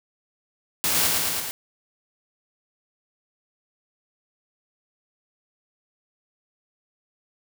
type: noise with echo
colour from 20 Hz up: white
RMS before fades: -23 dBFS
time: 0.84-1.07 s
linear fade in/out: 0 ms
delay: 110 ms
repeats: 4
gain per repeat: -2 dB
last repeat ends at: 1.51 s
effects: none